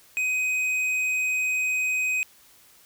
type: tone with tanh clipping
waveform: sine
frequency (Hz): 2512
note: D#7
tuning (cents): +16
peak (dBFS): -24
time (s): 0.17-2.23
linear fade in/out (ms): 0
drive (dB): 9
effects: white hiss -55 dBFS RMS until 2.85 s